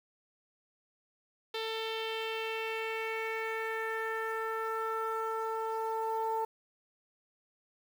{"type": "tone with low-pass filter sweep", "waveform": "sawtooth", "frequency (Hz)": 445.7, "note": "A4", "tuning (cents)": 22, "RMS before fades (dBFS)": -35, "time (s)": [1.54, 6.45], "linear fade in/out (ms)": 5, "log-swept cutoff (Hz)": [3700, 890], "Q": 3.8, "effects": ["9-bit"]}